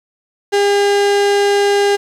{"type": "tone", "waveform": "35% pulse", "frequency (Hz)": 404, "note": "G#4", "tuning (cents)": -48, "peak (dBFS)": -9, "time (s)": [0.52, 1.97], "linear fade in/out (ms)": 20, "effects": ["low-pass 8000 Hz 12 dB/octave", "7-bit"]}